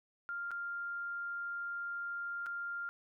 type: tone with dropouts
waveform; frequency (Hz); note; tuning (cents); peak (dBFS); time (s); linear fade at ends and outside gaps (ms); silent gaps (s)
sine; 1396.9; F6; 0; -37; 0.29-2.89; 0; 0.508-0.515 / 2.461-2.466
effects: none